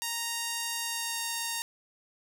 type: tone with pitch glide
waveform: 5% pulse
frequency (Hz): 931 to 925.6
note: A#5 to A#5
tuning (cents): -2 to -13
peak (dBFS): -19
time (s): 0.02-1.62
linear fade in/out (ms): 0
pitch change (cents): -11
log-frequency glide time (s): 0.78-1.2
effects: none